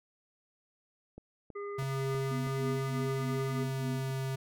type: click train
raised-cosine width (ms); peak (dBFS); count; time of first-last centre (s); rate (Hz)
2; -33; 5; 1.18-2.47; 3.1
type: harmonic tone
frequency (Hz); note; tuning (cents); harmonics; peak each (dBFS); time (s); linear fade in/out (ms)
405.9; G#4; -40; 1 / 3 / 5; -37 / -44 / -51; 1.55-3.64; 10
type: tone with pitch glide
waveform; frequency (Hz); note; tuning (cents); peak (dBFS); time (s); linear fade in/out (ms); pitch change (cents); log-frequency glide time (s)
square; 134.7 to 133.46; C#3 to C3; -49 to +35; -33; 1.78-4.36; 10; -16; 2.65-4.15
type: tone with tremolo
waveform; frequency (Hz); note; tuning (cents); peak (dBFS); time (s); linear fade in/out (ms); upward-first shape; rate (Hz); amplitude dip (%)
sine; 250.6; B3; +25; -34; 2.31-4.11; 2; sine; 3.3; 95
effects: none